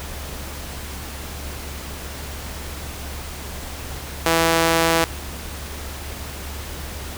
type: tone with high-pass filter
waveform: sawtooth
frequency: 164.81 Hz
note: E3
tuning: in tune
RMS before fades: -18 dBFS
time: 4.26-5.04 s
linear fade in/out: 0 ms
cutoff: 460 Hz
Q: 0.7
effects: added 71 Hz sine -33 dBFS peak until 7.17 s + pink hiss -34 dBFS RMS until 7.17 s